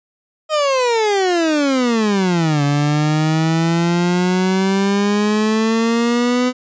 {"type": "exponential two-way sweep", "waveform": "30% pulse", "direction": "down then up", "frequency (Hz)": [631, 142.4, 252.8], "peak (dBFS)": -11, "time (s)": [0.49, 6.53], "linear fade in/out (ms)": 50, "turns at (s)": 2.63, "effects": ["resampled to 16000 Hz"]}